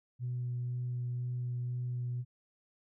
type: tone with vibrato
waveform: sine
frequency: 123.1 Hz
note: B2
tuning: 5 cents flat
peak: -32 dBFS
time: 0.19-2.25 s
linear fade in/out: 50 ms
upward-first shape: sine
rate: 2 Hz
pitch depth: 9 cents each way
effects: tanh soft clip ceiling -29 dBFS